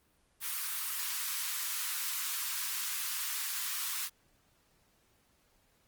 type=high-pass noise; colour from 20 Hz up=white; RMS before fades=-36 dBFS; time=0.4-4.1 s; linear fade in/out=50 ms; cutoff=980 Hz; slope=48 dB/octave; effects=pink hiss -70 dBFS RMS until 5.87 s + Opus 32 kbps